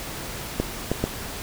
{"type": "clicks", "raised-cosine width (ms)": 2, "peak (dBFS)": -8, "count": 3, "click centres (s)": [0.6, 0.916, 1.04], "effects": ["pink hiss -34 dBFS RMS until 1.42 s"]}